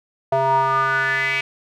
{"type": "tone with band-pass filter sweep", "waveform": "square", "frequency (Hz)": 134.1, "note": "C3", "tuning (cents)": 43, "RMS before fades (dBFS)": -19, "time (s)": [0.32, 1.41], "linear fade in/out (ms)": 5, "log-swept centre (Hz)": [730, 2400], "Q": 6.3, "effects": []}